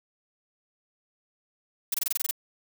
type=noise bursts; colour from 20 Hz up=blue; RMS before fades=-26 dBFS; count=9; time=1.92-2.311 s; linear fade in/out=5 ms; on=23 ms; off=23 ms; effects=none